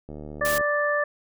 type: click train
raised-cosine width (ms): 2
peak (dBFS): -25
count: 40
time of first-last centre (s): 0.09-0.61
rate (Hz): 75
type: harmonic tone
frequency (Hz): 587.3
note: D5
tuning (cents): 0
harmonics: 1 / 2 / 3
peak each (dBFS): -24 / -28 / -25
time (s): 0.41-1.04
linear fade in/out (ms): 5
type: noise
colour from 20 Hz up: white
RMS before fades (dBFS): -30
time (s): 0.45-0.58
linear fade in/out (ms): 0
effects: none